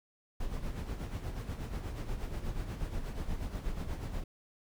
brown noise with tremolo, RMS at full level -35 dBFS, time 0.4-4.24 s, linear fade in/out 5 ms, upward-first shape sine, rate 8.3 Hz, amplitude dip 55%, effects none

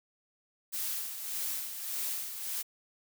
blue noise with tremolo, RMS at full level -34 dBFS, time 0.72-2.63 s, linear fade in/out 20 ms, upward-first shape sine, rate 1.7 Hz, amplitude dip 55%, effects none

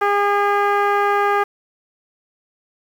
10% pulse tone with low-pass filter, 406.5 Hz, G#4, 37 cents flat, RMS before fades -17 dBFS, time 0.01-1.44 s, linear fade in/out 10 ms, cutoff 1300 Hz, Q 1.1, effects 7-bit

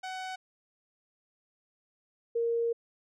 sawtooth / sine tone pair in turn, 749 / 465.5 Hz, F#5 / A#4, +21 / -2 cents, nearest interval minor sixth, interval 823 cents, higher first, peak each -32 / -26 dBFS, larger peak second, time 0.03-0.36 / 2.35-2.73 s, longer second, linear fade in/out 10 ms, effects low-pass 6000 Hz 12 dB/octave

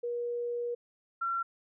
sine tone pair in turn, 478.7 / 1362.6 Hz, A#4 / F6, +46 / -43 cents, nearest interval octave + tritone, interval 1811 cents, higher second, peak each -31 / -29 dBFS, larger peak second, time 0.03-0.75 / 1.21-1.43 s, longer first, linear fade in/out 10 ms, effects none

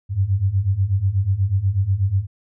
sine beating tone pair, 92.5 / 100.7 Hz, F#2 / G2, 0 / +47 cents, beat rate 8.2 Hz, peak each -21 / -18 dBFS, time 0.09-2.27 s, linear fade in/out 50 ms, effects none

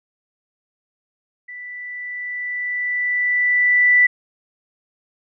sine tone with level ramp, 1975.5 Hz, B6, in tune, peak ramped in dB -32 to -9 dBFS, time 1.48-4.07 s, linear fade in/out 10 ms, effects none

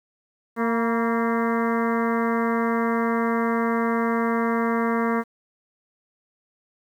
harmonic tone with a mistuned harmonic, 230 Hz, A#3, 23 cents flat, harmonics 1 / 2 / 3 / 4 / 5 / 6 / 7 / 8 / 9, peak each -23 / -26 / -32 / -31 / -29 / -35 / -35 / -36 / -38 dBFS, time 0.56-5.24 s, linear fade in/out 50 ms, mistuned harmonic 4, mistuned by +52 cents, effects 9-bit

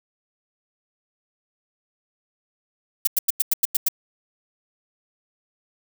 violet noise bursts, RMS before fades -18 dBFS, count 8, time 3.05-3.885 s, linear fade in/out 5 ms, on 23 ms, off 93 ms, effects none

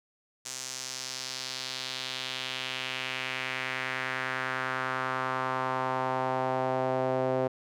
sawtooth tone with band-pass filter sweep, 130 Hz, C3, 11 cents flat, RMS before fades -32 dBFS, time 0.45-7.48 s, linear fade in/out 10 ms, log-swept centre 6800 to 550 Hz, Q 2.1, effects none

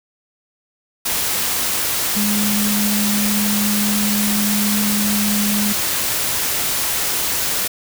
sine tone in noise, 207.3 Hz, G#3, 3 cents flat, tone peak -18 dBFS, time 2.16-5.73 s, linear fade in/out 10 ms, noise white, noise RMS -20 dBFS, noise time 1.05-7.68 s, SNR -1 dB, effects none

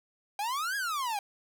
45% pulse exponential two-way sweep, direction up then down, 788 to 1678 to 788 Hz, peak -30 dBFS, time 0.39-1.19 s, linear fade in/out 2 ms, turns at 0.76 s, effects none

